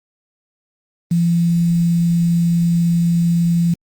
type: tone with quantisation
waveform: sine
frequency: 170.2 Hz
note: F3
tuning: 44 cents flat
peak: -12 dBFS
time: 1.11-3.74 s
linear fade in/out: 5 ms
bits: 6
effects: Opus 24 kbps